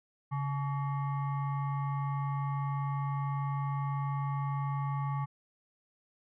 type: tone with frequency modulation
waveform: sine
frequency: 139.2 Hz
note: C#3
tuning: 8 cents sharp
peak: -30 dBFS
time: 0.31-5.26 s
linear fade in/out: 20 ms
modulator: 994 Hz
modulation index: 0.67
effects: none